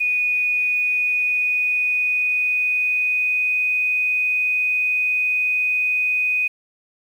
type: tone with pitch glide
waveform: sine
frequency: 2474 to 2493 Hz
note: D#7 to D#7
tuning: -10 to +3 cents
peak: -17 dBFS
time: 0-6.48 s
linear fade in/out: 10 ms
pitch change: +13 cents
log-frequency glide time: 0.63-3.57 s
effects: 8-bit